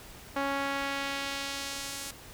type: tone with band-pass filter sweep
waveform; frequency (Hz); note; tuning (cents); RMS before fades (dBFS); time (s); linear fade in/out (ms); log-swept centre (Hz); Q
sawtooth; 277.2; C#4; 0; -34; 0.36-2.11; 5; 1100 to 9000; 0.79
effects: pink hiss -49 dBFS RMS until 2.33 s